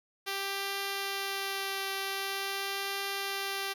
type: tone with vibrato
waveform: 5% pulse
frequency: 392.5 Hz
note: G4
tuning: 2 cents sharp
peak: -21 dBFS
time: 0.26-3.74 s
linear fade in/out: 20 ms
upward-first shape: triangle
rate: 0.45 Hz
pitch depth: 13 cents each way
effects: none